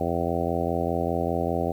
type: harmonic tone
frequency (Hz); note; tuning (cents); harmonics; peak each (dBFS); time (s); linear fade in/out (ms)
85; F2; -46; 1 / 2 / 3 / 4 / 5 / 6 / 7 / 8 / 9; -32 / -32 / -32 / -32 / -32 / -32 / -32 / -32 / -32; 0-1.72; 5
effects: 9-bit